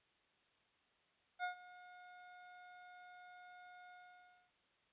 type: tone with ADSR envelope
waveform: 25% pulse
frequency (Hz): 720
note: F#5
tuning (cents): -47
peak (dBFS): -33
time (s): 1.39-4.52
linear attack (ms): 47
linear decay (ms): 110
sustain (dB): -19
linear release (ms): 620
effects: white hiss -75 dBFS RMS until 4.92 s + resampled to 8000 Hz